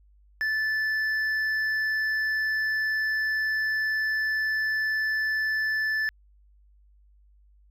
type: tone with hard clipping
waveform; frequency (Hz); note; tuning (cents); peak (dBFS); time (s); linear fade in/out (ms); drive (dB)
sine; 1749; A6; -11; -25; 0.41-6.09; 0; 4
effects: added 50 Hz sine -55 dBFS peak until 7.7 s